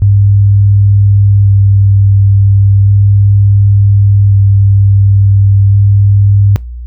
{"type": "tone with vibrato", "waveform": "sine", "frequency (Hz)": 99.8, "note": "G2", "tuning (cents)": 32, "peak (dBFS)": -3, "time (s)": [0.02, 6.56], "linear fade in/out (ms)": 0, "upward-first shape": "square", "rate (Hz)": 0.35, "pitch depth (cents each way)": 11, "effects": ["noise-tail reverb RT60 0.2 s tail -22 dB re dry", "added 60 Hz sine -20 dBFS peak until 6.86 s"]}